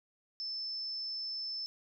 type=tone; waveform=sine; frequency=5274 Hz; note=E8; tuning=in tune; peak=-36 dBFS; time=0.4-1.66 s; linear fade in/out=0 ms; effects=none